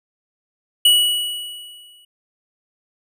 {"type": "tone with exponential decay", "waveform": "square", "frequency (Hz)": 2933, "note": "F#7", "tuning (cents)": -16, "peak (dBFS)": -9, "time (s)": [0.85, 2.05], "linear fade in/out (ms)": 5, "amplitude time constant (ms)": 260, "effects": []}